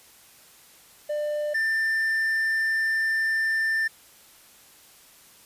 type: tone pair in turn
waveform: triangle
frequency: 596 / 1786 Hz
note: D5 / A6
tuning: +25 / +25 cents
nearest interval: octave + perfect fifth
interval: 1900 cents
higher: second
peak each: -23 / -20 dBFS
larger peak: second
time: 1.09-1.54 / 1.54-3.88 s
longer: second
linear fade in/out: 10 ms
effects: white hiss -53 dBFS RMS until 5.45 s + resampled to 32000 Hz